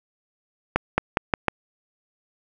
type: accelerating click train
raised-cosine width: 0.5 ms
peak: -3 dBFS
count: 5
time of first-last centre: 0.76-1.483 s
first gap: 220 ms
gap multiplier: 0.87
effects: none